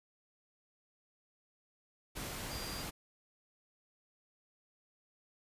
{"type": "tone in noise", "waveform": "sine", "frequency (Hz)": 4772, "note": "D8", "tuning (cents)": 27, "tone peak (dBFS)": -46, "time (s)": [2.5, 2.84], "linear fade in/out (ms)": 20, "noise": "pink", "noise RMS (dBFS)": -42, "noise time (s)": [2.15, 2.91], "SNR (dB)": -7, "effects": ["resampled to 32000 Hz"]}